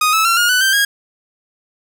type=tone with pitch steps; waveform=sawtooth; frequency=1244.5 / 1302.6 / 1363.4 / 1427.1 / 1493.7 / 1563.4 / 1636.4 Hz; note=D#6 / E6 / F6 / F6 / F#6 / G6 / G#6; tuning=0 / -21 / -42 / +37 / +16 / -5 / -26 cents; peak=-8 dBFS; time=0.01-0.85 s; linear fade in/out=5 ms; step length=120 ms; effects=none